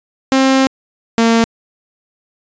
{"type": "tone pair in turn", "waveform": "sawtooth", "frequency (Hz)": [265.9, 228.9], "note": ["C4", "A#3"], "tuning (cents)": [28, -31], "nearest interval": "minor third", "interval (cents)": 259, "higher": "first", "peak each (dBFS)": -5, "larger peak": "neither", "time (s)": [[0.32, 0.67], [1.18, 1.44]], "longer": "first", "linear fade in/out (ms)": 0, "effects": ["resampled to 16000 Hz"]}